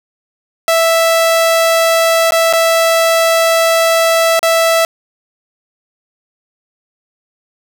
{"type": "tone with dropouts", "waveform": "sawtooth", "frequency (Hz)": 659.3, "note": "E5", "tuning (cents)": 0, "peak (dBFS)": -5, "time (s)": [0.68, 4.85], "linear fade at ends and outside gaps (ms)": 1, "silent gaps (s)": [[2.308, 2.321], [2.528, 2.534], [4.393, 4.429]], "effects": []}